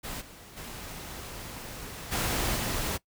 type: noise with level steps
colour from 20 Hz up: pink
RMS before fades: -37 / -49 / -41 / -29 / -31 dBFS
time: 0.03-2.98 s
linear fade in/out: 20 ms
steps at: 0.2 / 0.56 / 2.11 / 2.55 s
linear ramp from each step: 20 ms
effects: noise-tail reverb RT60 0.1 s tail -20 dB re dry